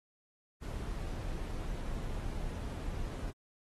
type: noise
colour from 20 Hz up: brown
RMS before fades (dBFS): -38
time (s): 0.61-3.32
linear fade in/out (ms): 20
effects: AAC 32 kbps